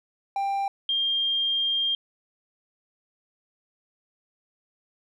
triangle / sine tone pair in turn, 791 / 3204 Hz, G5 / G7, +15 / +37 cents, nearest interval 2 octaves, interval 2422 cents, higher second, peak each -22 dBFS, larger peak neither, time 0.36-0.68 / 0.89-1.95 s, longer second, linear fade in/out 2 ms, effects none

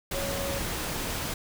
sine tone in noise, 554.4 Hz, C#5, in tune, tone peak -33 dBFS, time 0.14-0.59 s, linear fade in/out 5 ms, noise pink, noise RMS -32 dBFS, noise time 0.11-1.34 s, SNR -4 dB, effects none

